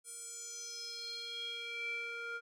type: tone with band-pass filter sweep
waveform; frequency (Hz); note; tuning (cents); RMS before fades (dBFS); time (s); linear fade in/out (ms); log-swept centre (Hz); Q
square; 467.5; A#4; +5; -43; 0.04-2.41; 50; 9300 to 1600; 5.6
effects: none